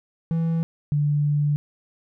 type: tone pair in turn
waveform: triangle / sine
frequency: 164.7 / 146.73 Hz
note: E3 / D3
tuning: -1 / -1 cents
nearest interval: major second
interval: 200 cents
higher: first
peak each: -18 dBFS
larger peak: neither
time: 0.31-0.63 / 0.92-1.56 s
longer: second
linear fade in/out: 0 ms
effects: none